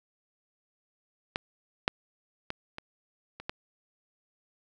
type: clicks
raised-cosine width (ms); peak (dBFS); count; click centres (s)
0.3; -13 / -7 / -17 / -22 / -25 / -16; 6; 1.359 / 1.879 / 2.504 / 2.784 / 3.4 / 3.495
effects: none